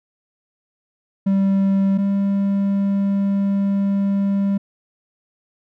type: tone pair in turn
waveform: triangle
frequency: 195 / 198.18 Hz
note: G3 / G3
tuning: -9 / +19 cents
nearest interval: unison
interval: 28 cents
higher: second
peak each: -12 / -14 dBFS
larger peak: first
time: 1.26-1.98 / 1.98-4.58 s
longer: second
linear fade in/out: 10 ms
effects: none